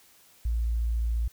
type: tone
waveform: sine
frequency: 57.2 Hz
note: A#1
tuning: 32 cents flat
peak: -24 dBFS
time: 0.45-1.28 s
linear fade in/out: 5 ms
effects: white hiss -58 dBFS RMS until 1.32 s